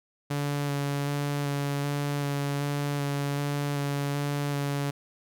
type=tone with vibrato; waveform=sawtooth; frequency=142.9 Hz; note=D3; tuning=47 cents flat; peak=-23 dBFS; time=0.3-4.91 s; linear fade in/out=10 ms; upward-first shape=square; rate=1.3 Hz; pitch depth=11 cents each way; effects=none